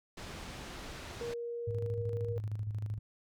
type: low-pass noise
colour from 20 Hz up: pink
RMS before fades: -45 dBFS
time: 0.17-1.34 s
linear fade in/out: 5 ms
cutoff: 6200 Hz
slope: 12 dB/octave
type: tone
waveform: sine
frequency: 472 Hz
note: A#4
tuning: 22 cents sharp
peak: -36 dBFS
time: 1.21-2.38 s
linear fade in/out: 0 ms
type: tone with tremolo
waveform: sine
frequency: 105.5 Hz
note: G#2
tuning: 28 cents sharp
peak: -32 dBFS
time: 1.67-2.99 s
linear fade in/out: 10 ms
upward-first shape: square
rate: 13 Hz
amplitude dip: 50%
effects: none